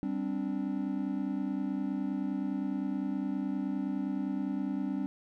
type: chord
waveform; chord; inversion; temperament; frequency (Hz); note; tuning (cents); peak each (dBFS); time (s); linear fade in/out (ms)
triangle; G suspended fourth; none; equal with one note detuned; 196 / 261.6 / 291.3; G3 / C4 / D4; 0 / 0 / -14; -33; 0.03-5.06; 0
effects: none